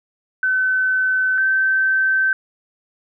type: tone pair in turn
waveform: sine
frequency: 1520 / 1546.6 Hz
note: F#6 / G6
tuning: +46 / -24 cents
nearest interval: unison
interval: 30 cents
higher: second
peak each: -15 / -14 dBFS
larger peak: second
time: 0.43-1.38 / 1.38-2.33 s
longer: neither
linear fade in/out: 2 ms
effects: none